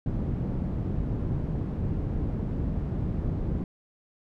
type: low-pass noise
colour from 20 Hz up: white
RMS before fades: -29 dBFS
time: 0.06-3.64 s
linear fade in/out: 2 ms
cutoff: 160 Hz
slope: 12 dB/octave
effects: none